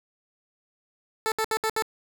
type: tone bursts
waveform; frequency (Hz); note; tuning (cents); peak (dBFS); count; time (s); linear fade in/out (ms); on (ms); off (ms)
15% pulse; 440; A4; 0; -17; 5; 1.26-1.823; 0; 59; 67
effects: none